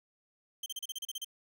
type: tone bursts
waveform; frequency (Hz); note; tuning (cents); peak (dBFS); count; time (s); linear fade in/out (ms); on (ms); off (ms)
sawtooth; 3136; G7; 0; -33; 10; 0.63-1.246; 5; 31; 34
effects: none